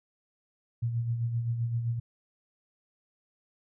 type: tone with tremolo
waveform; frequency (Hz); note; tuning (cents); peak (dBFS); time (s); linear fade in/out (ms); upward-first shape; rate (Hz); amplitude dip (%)
sine; 117.2; A#2; +10; -25; 0.82-2; 10; sine; 7.7; 50
effects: none